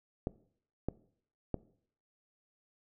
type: clicks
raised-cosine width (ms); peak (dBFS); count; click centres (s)
2; -19; 3; 0.271 / 0.886 / 1.543
effects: noise-tail reverb RT60 0.6 s tail -20 dB re dry